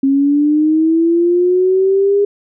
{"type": "linear sweep", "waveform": "sine", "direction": "up", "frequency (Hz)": [269.4, 408], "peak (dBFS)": -9, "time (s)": [0.03, 2.25], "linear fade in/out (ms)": 5, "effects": []}